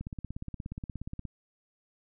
click train, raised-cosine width 5 ms, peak -25 dBFS, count 22, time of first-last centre 0.01-1.253 s, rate 16.9 Hz, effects none

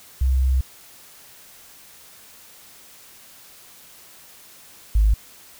sine tone pair in turn, 65.3 / 52.68 Hz, C2 / G#1, -3 / +25 cents, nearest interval major third, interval 372 cents, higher first, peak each -15 / -12 dBFS, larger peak second, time 0.21-0.61 / 4.95-5.14 s, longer first, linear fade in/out 5 ms, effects tanh soft clip ceiling -8 dBFS + white hiss -47 dBFS RMS until 5.59 s

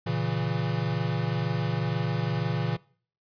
square chord, A# diminished, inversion none, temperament equal, 116.54 / 138.59 / 164.81 Hz, A#2 / C#3 / E3, 0 / 0 / 0 cents, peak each -31 dBFS, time 0.06-2.77 s, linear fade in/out 10 ms, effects noise-tail reverb RT60 0.5 s tail -23 dB re dry + resampled to 11025 Hz

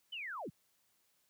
sine linear sweep, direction down, 3100 to 93.6 Hz, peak -40 dBFS, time 0.12-0.5 s, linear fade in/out 10 ms, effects white hiss -75 dBFS RMS until 1.29 s + high-pass 60 Hz 12 dB/octave

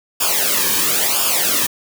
white noise with flanger, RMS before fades -17 dBFS, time 0.2-1.67 s, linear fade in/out 10 ms, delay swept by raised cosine 0.49 to 1.49 ms, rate 0.98 Hz, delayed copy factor -0.8, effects none

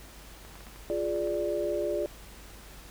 clicks, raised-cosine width 0.5 ms, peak -34 dBFS, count 8, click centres 0.45 / 0.555 / 0.607 / 0.668 / 0.76 / 1.161 / 1.273 / 1.343 s
sine chord, D diminished, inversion first, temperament equal, 349.2 / 415.3 / 587.3 Hz, F4 / Ab4 / D5, 0 / 0 / 0 cents, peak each -32 / -33 / -30 dBFS, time 0.9-2.06 s, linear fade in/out 0 ms
effects added 50 Hz sine -49 dBFS peak until 2.9 s + pink hiss -50 dBFS RMS until 2.9 s

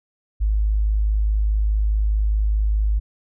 sine tone, 52.4 Hz, G#1, 16 cents sharp, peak -16 dBFS, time 0.4-3 s, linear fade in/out 20 ms, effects none

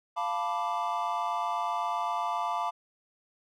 triangle chord, B half-diminished seventh, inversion second, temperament equal, 698.5 / 880 / 987.8 / 1174.7 Hz, F5 / A5 / B5 / D6, 0 / 0 / 0 / 0 cents, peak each -32 dBFS, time 0.16-2.71 s, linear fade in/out 20 ms, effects none

